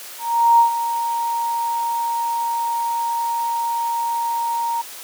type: tone with ADSR envelope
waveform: sine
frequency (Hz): 932.3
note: A#5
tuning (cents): 0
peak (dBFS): -8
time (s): 0.18-4.82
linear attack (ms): 410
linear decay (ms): 110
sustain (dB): -11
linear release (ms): 13
effects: white hiss -36 dBFS RMS until 5.03 s + high-pass 400 Hz 12 dB/octave